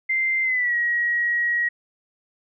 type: tone with pitch glide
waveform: sine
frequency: 2086 to 1901.9 Hz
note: C7 to A#6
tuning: -6 to +34 cents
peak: -19 dBFS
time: 0.09-1.69 s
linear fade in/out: 10 ms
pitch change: -160 cents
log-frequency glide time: 0.43-0.75 s
effects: none